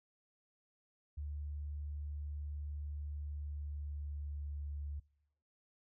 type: tone with pitch glide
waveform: sine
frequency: 73.42 to 72.49 Hz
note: D2 to D2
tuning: 0 to -22 cents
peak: -39 dBFS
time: 1.17-5 s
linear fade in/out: 10 ms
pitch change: -22 cents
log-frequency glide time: 3.26-4.73 s
effects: noise-tail reverb RT60 0.9 s tail -26 dB re dry